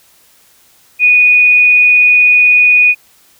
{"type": "tone", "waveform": "sine", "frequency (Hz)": 2471, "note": "D#7", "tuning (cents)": -13, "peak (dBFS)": -4, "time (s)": [0.99, 2.95], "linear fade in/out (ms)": 50, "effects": ["white hiss -48 dBFS RMS until 3.39 s"]}